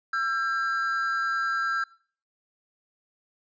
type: tone pair together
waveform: triangle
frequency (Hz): 1345 / 1602.5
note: E6 / G6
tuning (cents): +34 / +38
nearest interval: minor third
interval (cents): 304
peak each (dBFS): -25 / -26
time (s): 0.13-1.84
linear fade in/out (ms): 5
effects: noise-tail reverb RT60 0.5 s tail -23 dB re dry + resampled to 16000 Hz